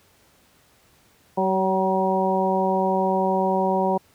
harmonic tone with a mistuned harmonic, 190 Hz, F#3, 46 cents sharp, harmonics 1 / 2 / 3 / 4 / 5, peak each -25 / -25 / -25 / -25 / -25 dBFS, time 1.37-3.98 s, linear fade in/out 10 ms, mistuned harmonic 3, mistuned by -21 cents, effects pink hiss -58 dBFS RMS until 4.14 s + high-pass 60 Hz 12 dB/octave

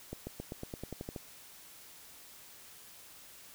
accelerating click train, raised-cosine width 2 ms, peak -26 dBFS, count 11, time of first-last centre 0.13-1.162 s, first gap 140 ms, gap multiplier 0.93, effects white hiss -54 dBFS RMS until 3.54 s

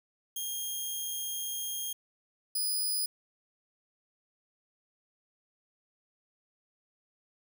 5% pulse tone pair in turn, 3233 / 4972 Hz, G#7 / D#8, -47 / -2 cents, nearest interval perfect fifth, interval 745 cents, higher second, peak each -25 / -22 dBFS, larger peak second, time 0.36-1.93 / 2.55-3.06 s, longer first, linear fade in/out 5 ms, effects none

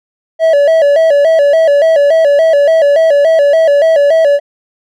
triangle tone with vibrato, 609 Hz, D#5, 37 cents flat, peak -3 dBFS, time 0.39-4.4 s, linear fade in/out 50 ms, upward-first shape square, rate 3.5 Hz, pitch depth 110 cents each way, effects none

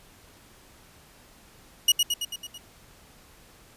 sawtooth tone with echo, 2897 Hz, F#7, 37 cents flat, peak -12 dBFS, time 1.88-1.92 s, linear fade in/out 5 ms, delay 110 ms, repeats 6, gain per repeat -4 dB, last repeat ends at 2.58 s, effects pink hiss -54 dBFS RMS until 3.76 s + resampled to 32000 Hz

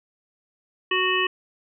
harmonic tone, 370 Hz, F#4, in tune, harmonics 1 / 3 / 5 / 7 / 8, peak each -26 / -26 / -26 / -26 / -26 dBFS, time 0.91-1.27 s, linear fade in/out 5 ms, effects none

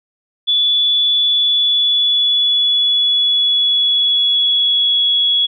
sine tone with pitch glide, 3445 to 3357 Hz, A7 to G#7, -37 to +18 cents, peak -11 dBFS, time 0.47-5.47 s, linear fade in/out 20 ms, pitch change -45 cents, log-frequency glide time 1.16-5.06 s, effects none

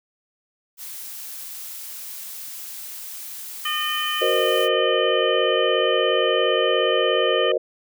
blue noise, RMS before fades -35 dBFS, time 0.77-4.69 s, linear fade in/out 50 ms
harmonic tone, 609 Hz, D#5, 37 cents flat, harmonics 2 / 3 / 4 / 5, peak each -27 / -29 / -33 / -25 dBFS, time 3.65-7.52 s, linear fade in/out 5 ms
sine chord, C half-diminished seventh, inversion second, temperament equal with one note detuned, 370 / 466.2 / 523.3 / 614.4 Hz, Gb4 / Bb4 / C5 / Eb5, 0 / 0 / 0 / -22 cents, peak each -25 / -23 / -23 / -24 dBFS, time 4.21-7.58 s, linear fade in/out 10 ms
effects none

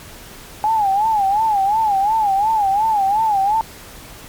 sine tone with vibrato, 832 Hz, G#5, 3 cents sharp, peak -13 dBFS, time 0.64-3.61 s, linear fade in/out 0 ms, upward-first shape sine, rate 2.8 Hz, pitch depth 130 cents each way, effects pink hiss -38 dBFS RMS until 4.28 s + MP3 96 kbps

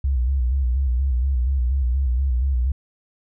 sine tone with vibrato, 64.4 Hz, C2, 27 cents flat, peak -17 dBFS, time 0.04-2.72 s, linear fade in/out 5 ms, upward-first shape square, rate 4.2 Hz, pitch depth 92 cents each way, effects none

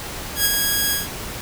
5% pulse tone with ADSR envelope, 1647 Hz, G#6, 15 cents flat, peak -3 dBFS, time 0.35-1.09 s, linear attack 100 ms, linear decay 30 ms, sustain -4 dB, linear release 170 ms, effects pink hiss -31 dBFS RMS until 1.41 s

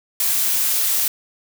blue noise, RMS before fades -19 dBFS, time 0.2-1.08 s, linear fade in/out 2 ms, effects none

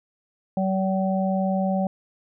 harmonic tone, 190.4 Hz, F#3, 50 cents sharp, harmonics 1 / 3 / 4, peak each -22 / -27 / -28 dBFS, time 0.57-1.87 s, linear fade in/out 2 ms, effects none

